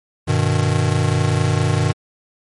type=chord; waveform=square; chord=G augmented; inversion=none; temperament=just; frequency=98 / 122.5 / 153.12 Hz; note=G2 / B2 / D#3; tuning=0 / -14 / -27 cents; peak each=-20 dBFS; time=0.27-1.93 s; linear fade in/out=20 ms; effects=MP3 48 kbps